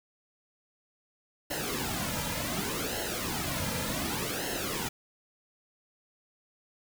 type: noise with flanger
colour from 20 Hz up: pink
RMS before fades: -33 dBFS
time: 1.5-4.89 s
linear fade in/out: 10 ms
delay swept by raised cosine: 0.84 to 2.74 ms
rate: 0.67 Hz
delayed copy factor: -0.75
effects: none